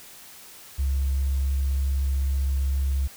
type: tone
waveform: triangle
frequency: 67.9 Hz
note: C#2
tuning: 35 cents flat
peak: -17 dBFS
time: 0.78-3.08 s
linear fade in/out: 20 ms
effects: tanh soft clip ceiling -19 dBFS + white hiss -46 dBFS RMS until 3.16 s